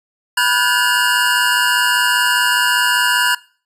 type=tone cluster; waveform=square; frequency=984 / 1443 / 1548 / 1706 / 2837 Hz; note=B5 / F#6 / G6 / G#6 / F7; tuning=-7 / -44 / -22 / +46 / +27 cents; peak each=-20 dBFS; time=0.37-3.35 s; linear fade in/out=5 ms; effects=noise-tail reverb RT60 0.4 s tail -21 dB re dry + resampled to 32000 Hz